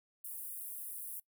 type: high-pass noise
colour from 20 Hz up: pink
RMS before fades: -44 dBFS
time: 0.24-1.2 s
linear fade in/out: 5 ms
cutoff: 9600 Hz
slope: 48 dB/octave
effects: noise-tail reverb RT60 0.1 s tail -21 dB re dry